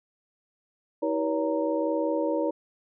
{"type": "tone cluster", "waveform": "sine", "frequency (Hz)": [319.7, 384.4, 484.7, 566, 929], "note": ["D#4", "G4", "B4", "C#5", "A#5"], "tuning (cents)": [47, -34, -32, 36, -6], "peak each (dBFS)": [-28, -37, -30, -28, -35], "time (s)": [1.02, 2.51], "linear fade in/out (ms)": 10, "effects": []}